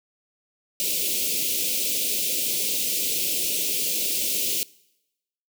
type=band-stop noise; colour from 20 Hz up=white; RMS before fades=-25 dBFS; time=0.8-4.63 s; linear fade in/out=0 ms; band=570 to 2400 Hz; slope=48 dB/octave; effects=noise-tail reverb RT60 0.9 s tail -23 dB re dry + high-pass 200 Hz 12 dB/octave